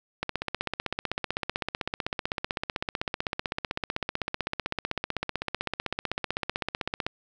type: click train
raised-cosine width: 0.3 ms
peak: -12 dBFS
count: 109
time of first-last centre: 0.23-7.065 s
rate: 15.8 Hz
effects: none